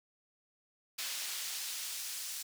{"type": "noise with high-pass filter sweep", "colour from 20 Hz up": "brown", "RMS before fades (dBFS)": -40, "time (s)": [0.98, 2.43], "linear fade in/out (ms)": 10, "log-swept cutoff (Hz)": [3600, 6000], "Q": 0.71, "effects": []}